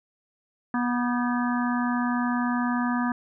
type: harmonic tone with a mistuned harmonic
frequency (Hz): 243.4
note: B3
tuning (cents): -25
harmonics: 1 / 3 / 4 / 5 / 6 / 7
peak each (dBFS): -24 / -34 / -32 / -33 / -37 / -35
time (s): 0.74-3.12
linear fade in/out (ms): 2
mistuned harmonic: 6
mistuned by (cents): +100
effects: none